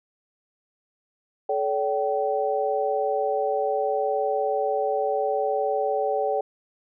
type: tone cluster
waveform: sine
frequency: 431.7 / 571 / 771 Hz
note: A4 / D5 / G5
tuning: -33 / -49 / -29 cents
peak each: -26 dBFS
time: 1.49-6.41 s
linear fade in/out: 5 ms
effects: none